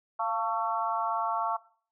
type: harmonic tone with a mistuned harmonic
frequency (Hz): 223.6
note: A3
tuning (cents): +28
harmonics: 3 / 4 / 5 / 6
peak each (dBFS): -33 / -31 / -31 / -36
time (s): 0.19-1.57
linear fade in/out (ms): 10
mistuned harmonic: 3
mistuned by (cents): +54
effects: noise-tail reverb RT60 0.5 s tail -20 dB re dry